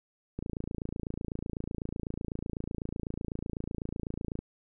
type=click train; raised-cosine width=3 ms; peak=-22 dBFS; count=113; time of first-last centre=0.39-4.39 s; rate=28 Hz; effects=none